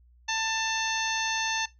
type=harmonic tone with a mistuned harmonic; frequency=890 Hz; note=A5; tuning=20 cents sharp; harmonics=1 / 2 / 3 / 4 / 5 / 6 / 7; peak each=-32 / -32 / -34 / -35 / -37 / -40 / -35 dBFS; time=0.28-1.66 s; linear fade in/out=10 ms; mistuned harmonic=5; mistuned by=-33 cents; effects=noise-tail reverb RT60 0.2 s tail -20 dB re dry + added 60 Hz sine -55 dBFS peak until 1.79 s